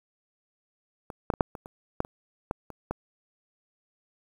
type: clicks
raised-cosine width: 1 ms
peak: -23 / -9 / -18 / -6 / -24 / -28 / -11 / -27 / -14 / -26 / -15 dBFS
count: 11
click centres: 1.102 / 1.302 / 1.338 / 1.408 / 1.552 / 1.659 / 2.004 / 2.049 / 2.511 / 2.703 / 2.91 s
effects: 8-bit